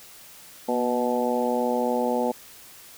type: harmonic tone with a mistuned harmonic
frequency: 123.47 Hz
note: B2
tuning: in tune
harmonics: 2 / 3 / 4 / 5 / 6 / 7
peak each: -27 / -32 / -26 / -30 / -32 / -29 dBFS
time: 0.68-2.32 s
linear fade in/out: 10 ms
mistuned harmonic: 2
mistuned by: -35 cents
effects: white hiss -47 dBFS RMS until 2.97 s